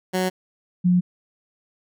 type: tone pair in turn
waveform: 15% pulse / sine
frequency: 185 / 179.01 Hz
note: F#3 / F3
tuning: 0 / +43 cents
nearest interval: minor second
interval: 57 cents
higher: first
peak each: -14 dBFS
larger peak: neither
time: 0.13-0.3 / 0.84-1.01 s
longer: neither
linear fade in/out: 20 ms
effects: none